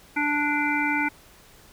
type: harmonic tone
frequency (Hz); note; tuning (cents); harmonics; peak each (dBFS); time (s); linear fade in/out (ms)
293.7; D4; 0; 1 / 3 / 5 / 7 / 8; -27 / -28 / -28 / -28 / -29; 0.16-1.09; 10
effects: pink hiss -52 dBFS RMS until 1.72 s